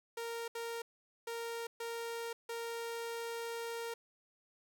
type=tone bursts at uneven times; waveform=sawtooth; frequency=464 Hz; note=A#4; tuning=8 cents flat; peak=-35 dBFS; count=5; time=0.17-0.48 / 0.55-0.82 / 1.27-1.67 / 1.8-2.33 / 2.49-3.94 s; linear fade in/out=5 ms; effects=none